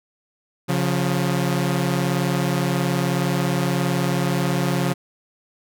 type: tone pair together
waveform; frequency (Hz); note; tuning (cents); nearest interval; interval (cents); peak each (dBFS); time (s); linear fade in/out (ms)
sawtooth; 138.7 / 177.65; C#3 / F3; +1 / +30; major third; 429; -18; 0.68-4.94; 20
effects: none